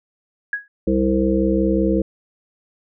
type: tone with exponential decay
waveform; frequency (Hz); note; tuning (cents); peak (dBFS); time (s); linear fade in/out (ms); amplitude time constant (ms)
sine; 1661.2; G#6; 0; -16; 0.53-0.68; 2; 31
type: harmonic tone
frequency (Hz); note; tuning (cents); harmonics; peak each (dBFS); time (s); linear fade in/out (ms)
65.41; C2; 0; 1 / 3 / 5 / 7 / 8; -24 / -20 / -19 / -23 / -24; 0.87-2.02; 5
effects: none